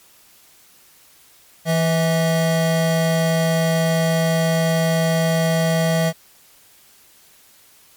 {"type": "tone pair together", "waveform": "square", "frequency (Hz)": [165.2, 646.5], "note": ["E3", "E5"], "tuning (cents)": [4, -34], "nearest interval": "2 octaves", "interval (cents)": 2362, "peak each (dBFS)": [-18, -21], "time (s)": [1.65, 6.13], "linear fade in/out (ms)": 50, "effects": ["white hiss -51 dBFS RMS until 7.96 s", "MP3 96 kbps"]}